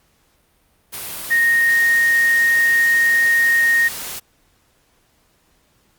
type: tone in noise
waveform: sine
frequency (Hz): 1858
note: A#6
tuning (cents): -6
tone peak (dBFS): -12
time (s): 1.3-3.89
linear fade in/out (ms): 20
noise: white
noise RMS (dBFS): -29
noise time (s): 0.92-4.2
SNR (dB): +14
effects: pink hiss -60 dBFS RMS until 5.98 s + Opus 48 kbps